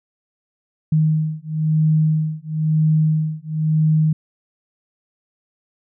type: beating tone pair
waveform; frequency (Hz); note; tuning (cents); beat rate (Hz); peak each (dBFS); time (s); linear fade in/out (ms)
sine; 155.56 / 156.56; D#3 / D#3; 0 / +11; 1; -18; 0.92-4.13; 5
effects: none